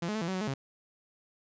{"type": "tone with pitch steps", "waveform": "sawtooth", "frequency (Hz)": [170.3, 211.5, 218.9, 168, 189.1, 185.5, 214.1, 135.7], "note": ["F3", "G#3", "A3", "E3", "F#3", "F#3", "A3", "C#3"], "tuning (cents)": [-43, 32, -9, 33, 38, 5, -47, -36], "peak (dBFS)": -27, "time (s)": [0.02, 0.54], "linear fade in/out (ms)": 5, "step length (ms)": 65, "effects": ["resampled to 16000 Hz"]}